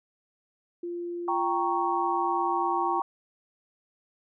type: tone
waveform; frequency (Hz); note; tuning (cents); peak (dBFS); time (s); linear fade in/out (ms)
sine; 346.9; F4; -12; -31; 0.83-3; 5
type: chord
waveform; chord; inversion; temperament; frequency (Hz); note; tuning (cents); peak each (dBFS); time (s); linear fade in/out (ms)
sine; G diminished; none; equal; 784 / 932.3 / 1108.7; G5 / Bb5 / Db6; 0 / 0 / 0; -29; 1.28-3.02; 2
effects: none